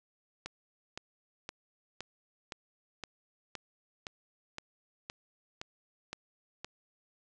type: click train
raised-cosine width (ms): 0.2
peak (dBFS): -22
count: 13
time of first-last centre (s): 0.46-6.646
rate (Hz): 1.94
effects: resampled to 24000 Hz + 10-bit